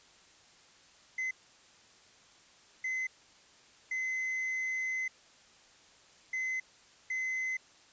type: tone bursts at uneven times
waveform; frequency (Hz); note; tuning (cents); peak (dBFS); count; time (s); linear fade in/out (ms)
triangle; 2045; C7; -40; -30; 5; 1.18-1.31 / 2.84-3.07 / 3.91-5.08 / 6.33-6.6 / 7.1-7.57; 5
effects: white hiss -60 dBFS RMS until 7.92 s + resampled to 16000 Hz